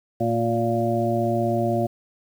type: harmonic tone with a mistuned harmonic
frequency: 115.8 Hz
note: A#2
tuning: 11 cents flat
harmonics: 1 / 2 / 3 / 5 / 6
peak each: -26 / -26 / -26 / -26 / -26 dBFS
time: 0.2-1.87 s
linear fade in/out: 10 ms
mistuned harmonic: 3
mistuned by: +21 cents
effects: 8-bit